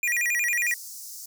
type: tone with vibrato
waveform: square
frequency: 2154 Hz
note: C7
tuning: 50 cents sharp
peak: -23 dBFS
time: 0.03-0.74 s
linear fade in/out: 2 ms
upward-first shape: square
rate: 11 Hz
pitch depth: 200 cents each way
type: high-pass noise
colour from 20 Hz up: pink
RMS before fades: -40 dBFS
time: 0.66-1.26 s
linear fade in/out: 5 ms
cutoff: 5100 Hz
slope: 48 dB/octave
effects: none